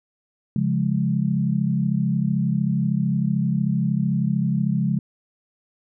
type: chord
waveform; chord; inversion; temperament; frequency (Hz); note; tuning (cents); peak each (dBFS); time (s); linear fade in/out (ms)
sine; Db major; none; equal; 138.59 / 174.61 / 207.7; Db3 / F3 / Ab3; 0 / 0 / 0; -23; 0.56-4.99; 2
effects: none